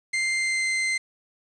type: tone with pitch glide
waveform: 40% pulse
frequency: 2093 to 2077 Hz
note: C7 to C7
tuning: 0 to -13 cents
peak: -22 dBFS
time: 0.13-0.98 s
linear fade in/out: 10 ms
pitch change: -13 cents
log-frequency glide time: 0.37-0.65 s
effects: resampled to 22050 Hz + 8-bit